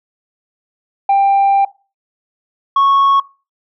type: tone pair in turn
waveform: sine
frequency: 791 / 1103.9 Hz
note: G5 / C#6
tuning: +15 / -8 cents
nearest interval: tritone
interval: 577 cents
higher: second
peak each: -6 dBFS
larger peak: neither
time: 1.09-1.65 / 2.76-3.2 s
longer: first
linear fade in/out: 5 ms
effects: noise-tail reverb RT60 0.3 s tail -20 dB re dry + tanh soft clip ceiling -7 dBFS

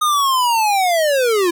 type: linear sweep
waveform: square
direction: down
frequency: 1244.5 to 332.3 Hz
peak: -14 dBFS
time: 0.01-1.51 s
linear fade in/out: 10 ms
effects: none

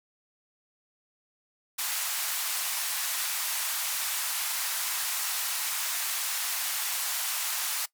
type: band-pass noise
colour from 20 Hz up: white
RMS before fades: -31 dBFS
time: 1.78-7.86 s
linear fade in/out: 10 ms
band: 790 to 16000 Hz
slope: 24 dB/octave
effects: noise-tail reverb RT60 0.1 s tail -20 dB re dry

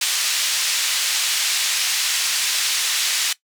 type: band-pass noise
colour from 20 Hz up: pink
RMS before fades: -21 dBFS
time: 0.01-3.33 s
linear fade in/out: 5 ms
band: 2800 to 8500 Hz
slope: 12 dB/octave
effects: noise-tail reverb RT60 0.1 s tail -18 dB re dry

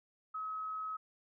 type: tone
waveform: sine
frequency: 1279 Hz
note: D#6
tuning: 47 cents sharp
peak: -37 dBFS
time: 0.34-0.97 s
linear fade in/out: 10 ms
effects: none

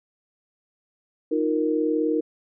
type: chord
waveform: sine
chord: Eb suspended second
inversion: none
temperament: equal with one note detuned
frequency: 311.1 / 350.8 / 466.2 Hz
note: Eb4 / F4 / Bb4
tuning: 0 / +8 / 0 cents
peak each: -23 / -28 / -24 dBFS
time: 1.31-2.21 s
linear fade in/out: 10 ms
effects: none

